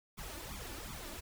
pink noise with flanger, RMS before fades -45 dBFS, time 0.17-1.21 s, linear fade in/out 20 ms, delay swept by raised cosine 0.86 to 3.46 ms, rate 2.7 Hz, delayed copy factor +0.9, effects none

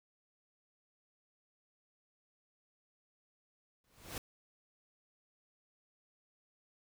pink noise with exponential growth, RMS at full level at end -39 dBFS, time 3.84-4.18 s, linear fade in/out 2 ms, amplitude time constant 73 ms, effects none

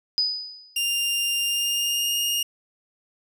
sine tone with exponential decay, 4978 Hz, D#8, in tune, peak -17 dBFS, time 0.18-0.83 s, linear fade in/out 0 ms, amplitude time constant 140 ms
sawtooth tone with pitch glide, 2797 to 2841 Hz, F7 to F7, +2 to +29 cents, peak -19 dBFS, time 0.76-2.43 s, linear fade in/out 5 ms, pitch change +27 cents, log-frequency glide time 1.41-2.17 s
effects none

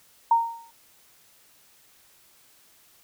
sine tone with exponential decay, 924 Hz, A#5, 16 cents flat, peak -13 dBFS, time 0.31-0.71 s, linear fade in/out 5 ms, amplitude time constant 85 ms, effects white hiss -58 dBFS RMS until 3.03 s

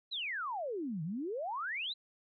sine exponential two-way sweep, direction down then up, 4158 to 149.5 to 4140 Hz, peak -35 dBFS, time 0.11-1.94 s, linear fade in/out 20 ms, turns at 1.03 s, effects none

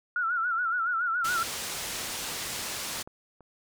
sine tone with vibrato, 1396.9 Hz, F6, in tune, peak -25 dBFS, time 0.16-1.43 s, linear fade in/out 2 ms, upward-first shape sine, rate 7.1 Hz, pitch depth 100 cents each way
white low-pass noise, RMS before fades -35 dBFS, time 1.24-3.03 s, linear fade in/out 10 ms, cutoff 8800 Hz, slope 12 dB/octave
clicks, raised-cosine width 1 ms, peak -31 / -31 / -38 dBFS, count 3, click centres 2.591 / 3.075 / 3.407 s
effects none

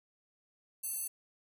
square tone with high-pass filter, 896 Hz, A5, 31 cents sharp, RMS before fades -38 dBFS, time 0.83-1.08 s, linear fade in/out 10 ms, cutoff 10000 Hz, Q 3, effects none

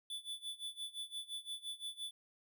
square tone with tremolo, 3473 Hz, A7, 23 cents flat, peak -40 dBFS, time 0.1-2.11 s, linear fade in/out 2 ms, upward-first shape sine, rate 5.8 Hz, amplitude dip 90%, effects none

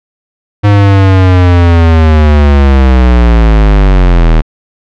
square linear sweep, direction down, 103.5 to 38.76 Hz, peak -3 dBFS, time 0.63-4.42 s, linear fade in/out 20 ms, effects low-pass 3000 Hz 12 dB/octave

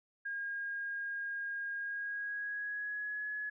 sine tone with pitch glide, 1624 to 1693.9 Hz, G#6 to G#6, -39 to +34 cents, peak -36 dBFS, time 0.25-3.5 s, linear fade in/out 10 ms, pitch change +73 cents, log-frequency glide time 1.76-3.28 s, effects none

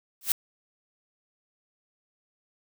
blue noise with exponential growth, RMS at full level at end -18 dBFS, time 0.21-0.32 s, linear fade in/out 2 ms, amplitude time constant 23 ms, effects none

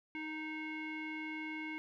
square tone with low-pass filter, 311.1 Hz, D#4, in tune, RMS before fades -42 dBFS, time 0.15-1.78 s, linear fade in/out 0 ms, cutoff 2300 Hz, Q 8, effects none

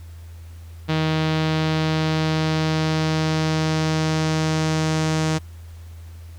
sawtooth tone with low-pass filter sweep, 157.6 Hz, D#3, 23 cents sharp, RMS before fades -21 dBFS, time 0.88-5.39 s, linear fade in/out 20 ms, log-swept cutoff 3800 to 6700 Hz, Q 1.7, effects added 83 Hz sine -36 dBFS peak until 6.38 s + pink hiss -53 dBFS RMS until 6.38 s

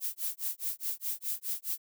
violet noise with tremolo, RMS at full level -32 dBFS, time 0-1.78 s, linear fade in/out 50 ms, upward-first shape sine, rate 4.8 Hz, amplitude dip 100%, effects none

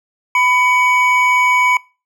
triangle tone pair together, 998.4 / 2257 Hz, B5 / C#7, +19 / +31 cents, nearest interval octave + major second, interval 1412 cents, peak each -12 dBFS, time 0.35-1.77 s, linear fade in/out 2 ms, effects noise-tail reverb RT60 0.3 s tail -22 dB re dry

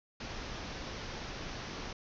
pink low-pass noise, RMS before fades -42 dBFS, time 0.2-1.93 s, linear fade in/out 5 ms, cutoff 6200 Hz, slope 96 dB/octave, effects none

